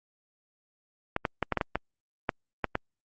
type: clicks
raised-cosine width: 0.5 ms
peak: -11 dBFS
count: 10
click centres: 1.164 / 1.252 / 1.427 / 1.523 / 1.573 / 1.612 / 1.756 / 2.292 / 2.643 / 2.754 s
effects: Opus 48 kbps